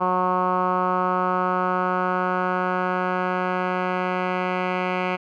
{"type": "tone with low-pass filter sweep", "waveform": "10% pulse", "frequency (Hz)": 182.7, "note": "F#3", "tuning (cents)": -22, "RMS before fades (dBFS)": -23, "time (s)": [0, 5.17], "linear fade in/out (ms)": 20, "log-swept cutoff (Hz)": [1100, 2100], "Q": 3.8, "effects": []}